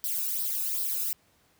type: noise with flanger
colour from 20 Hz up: violet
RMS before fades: -30 dBFS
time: 0.04-1.13 s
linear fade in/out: 0 ms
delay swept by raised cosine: 0.21 to 0.8 ms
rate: 2.6 Hz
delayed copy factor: +0.7
effects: pink hiss -65 dBFS RMS until 1.59 s + high-pass 60 Hz 12 dB/octave